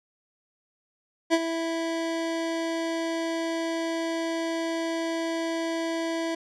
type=tone with ADSR envelope; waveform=25% pulse; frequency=329.6 Hz; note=E4; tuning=in tune; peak=-13 dBFS; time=1.3-6.35 s; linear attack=35 ms; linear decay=47 ms; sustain=-10 dB; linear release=6 ms; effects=low-pass 7000 Hz 12 dB/octave